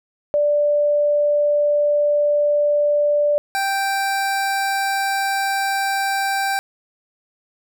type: tone pair in turn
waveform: sine / 25% pulse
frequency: 587.3 / 784 Hz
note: D5 / G5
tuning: 0 / 0 cents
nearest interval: perfect fourth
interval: 500 cents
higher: second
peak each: -14 / -15 dBFS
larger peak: first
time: 0.34-3.38 / 3.55-6.59 s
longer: neither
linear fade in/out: 0 ms
effects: none